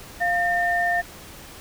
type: tone pair together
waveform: sine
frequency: 698.5 / 1808.5 Hz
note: F5 / A6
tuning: 0 / +47 cents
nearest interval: octave + major third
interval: 1647 cents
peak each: -22 dBFS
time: 0.2-1.02 s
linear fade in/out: 20 ms
effects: pink hiss -42 dBFS RMS until 1.6 s